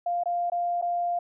sine tone with dropouts, 698.5 Hz, F5, in tune, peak -24 dBFS, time 0.06-1.19 s, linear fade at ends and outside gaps 5 ms, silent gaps 0.236-0.257 / 0.5-0.519 / 0.815-0.823 s, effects none

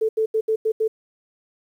sine tone bursts at uneven times, 440 Hz, A4, in tune, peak -17 dBFS, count 6, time 0.01-0.09 / 0.17-0.26 / 0.34-0.41 / 0.48-0.56 / 0.65-0.72 / 0.8-0.88 s, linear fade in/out 10 ms, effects 9-bit

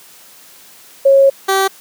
sine / 15% pulse tone pair in turn, 547 / 386.8 Hz, C#5 / G4, -23 / -23 cents, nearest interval tritone, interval 600 cents, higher first, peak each -5 dBFS, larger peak neither, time 1.05-1.3 / 1.48-1.68 s, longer first, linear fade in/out 10 ms, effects white hiss -42 dBFS RMS until 1.8 s + high-pass 150 Hz 12 dB/octave

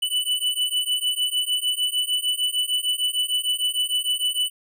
square beating tone pair, 2975 / 2981.6 Hz, F#7 / F#7, +9 / +13 cents, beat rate 6.6 Hz, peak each -25 dBFS, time 0.02-4.5 s, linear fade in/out 10 ms, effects none

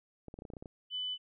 clicks, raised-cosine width 2 ms, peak -32 dBFS, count 10, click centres 0.283 / 0.341 / 0.389 / 0.421 / 0.452 / 0.502 / 0.536 / 0.568 / 0.625 / 0.658 s
sine tone, 3000 Hz, F#7, 23 cents sharp, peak -34 dBFS, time 0.9-1.18 s, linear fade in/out 50 ms
effects none

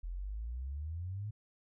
sine exponential sweep, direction up, 41.2 to 108.9 Hz, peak -37 dBFS, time 0.03-1.31 s, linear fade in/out 10 ms, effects none

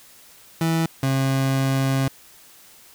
30% pulse tone pair in turn, 163.5 / 134.46 Hz, E3 / C3, -14 / +48 cents, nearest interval minor third, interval 338 cents, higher first, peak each -16 dBFS, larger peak neither, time 0.61-0.86 / 1.03-2.08 s, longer second, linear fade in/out 2 ms, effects white hiss -49 dBFS RMS until 2.94 s

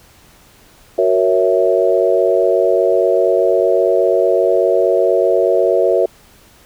sine chord, F# dominant seventh, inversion none, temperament equal, 370 / 466.2 / 554.4 / 659.3 Hz, F#4 / A#4 / C#5 / E5, 0 / 0 / 0 / 0 cents, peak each -16 dBFS, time 0.98-6.06 s, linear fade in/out 5 ms, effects pink hiss -47 dBFS RMS until 6.65 s

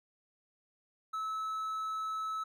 triangle tone, 1300 Hz, E6, 24 cents flat, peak -32 dBFS, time 1.13-2.44 s, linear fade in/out 10 ms, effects none

